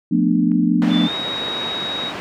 sine chord, B half-diminished seventh, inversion second, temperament just, 177.8 / 222.2 / 246.9 / 296.3 Hz, F3 / A3 / B3 / D4, +31 / +17 / 0 / +15 cents, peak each -19 dBFS, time 0.11-1.08 s, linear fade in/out 10 ms
clicks, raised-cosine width 0.5 ms, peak -28 dBFS, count 2, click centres 0.518 / 0.842 s
pink band-pass noise, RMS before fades -29 dBFS, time 0.82-2.2 s, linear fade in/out 0 ms, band 220 to 2700 Hz, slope 12 dB/octave
sine tone with pitch glide, 3520 to 3794 Hz, A7 to A#7, 0 to +30 cents, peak -23 dBFS, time 0.89-2.13 s, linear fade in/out 50 ms, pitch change +130 cents, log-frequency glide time 1.04-1.14 s
effects none

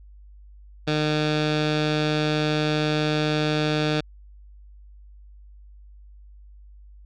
15% pulse tone with low-pass filter, 152.2 Hz, D#3, 38 cents flat, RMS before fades -23 dBFS, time 0.87-4.01 s, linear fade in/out 10 ms, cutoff 4000 Hz, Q 2.4, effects added 50 Hz sine -44 dBFS peak until 7.05 s

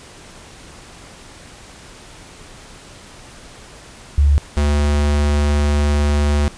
sine / square tone pair in turn, 71.7 / 73.12 Hz, D2 / D2, -41 / -7 cents, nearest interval unison, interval 34 cents, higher second, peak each -9 / -14 dBFS, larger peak first, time 4.18-4.38 / 4.57-6.48 s, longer second, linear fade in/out 0 ms, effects pink hiss -40 dBFS RMS until 6.57 s + resampled to 22050 Hz

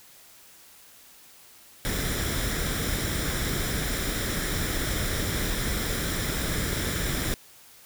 pink noise with comb filter, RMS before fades -28 dBFS, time 1.85-7.34 s, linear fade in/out 0 ms, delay 0.55 ms, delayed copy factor +0.55, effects white hiss -52 dBFS RMS until 7.85 s

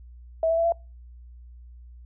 sine tone with pitch steps, 650 / 658.7 / 667.5 / 676.4 Hz, E5 / E5 / E5 / E5, -24 / -1 / +22 / +44 cents, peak -19 dBFS, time 0.43-0.722 s, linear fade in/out 2 ms, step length 73 ms, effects noise-tail reverb RT60 0.3 s tail -26 dB re dry + added 60 Hz sine -43 dBFS peak until 2.05 s

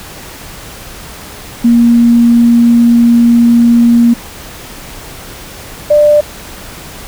sine tone pair in turn, 235.6 / 593.7 Hz, A#3 / D5, +19 / +19 cents, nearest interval octave + major third, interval 1600 cents, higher second, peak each -3 dBFS, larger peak neither, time 1.64-4.14 / 5.9-6.21 s, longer first, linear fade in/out 10 ms, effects pink hiss -29 dBFS RMS until 7.07 s

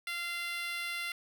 10% pulse tone with high-pass filter, 691 Hz, F5, 19 cents flat, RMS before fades -37 dBFS, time 0.07-1.12 s, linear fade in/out 2 ms, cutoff 1800 Hz, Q 2.1, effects none

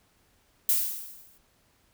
violet noise with exponential decay, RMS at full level -21 dBFS, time 0.69-1.38 s, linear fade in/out 2 ms, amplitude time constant 150 ms, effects pink hiss -66 dBFS RMS until 1.93 s

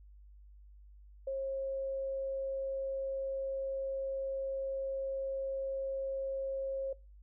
sine tone, 539 Hz, C#5, 49 cents flat, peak -33 dBFS, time 1.27-6.93 s, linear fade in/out 5 ms, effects noise-tail reverb RT60 0.3 s tail -24 dB re dry + added 50 Hz sine -53 dBFS peak until 7.22 s

